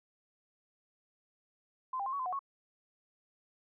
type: tone with pitch steps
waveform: sine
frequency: 1032 / 796 / 1054 / 1124 / 1027 / 731 / 1103 Hz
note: C6 / G5 / C6 / C#6 / C6 / F#5 / C#6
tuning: -24 / +26 / +12 / +24 / -33 / -21 / -9 cents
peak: -33 dBFS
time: 1.93-2.392 s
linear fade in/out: 5 ms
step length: 66 ms
effects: none